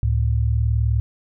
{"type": "tone pair together", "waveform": "sine", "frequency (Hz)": [70.47, 110], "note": ["C#2", "A2"], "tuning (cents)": [29, 0], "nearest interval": "minor sixth", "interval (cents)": 771, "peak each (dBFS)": -19, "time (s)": [0.03, 1], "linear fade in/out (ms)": 0, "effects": []}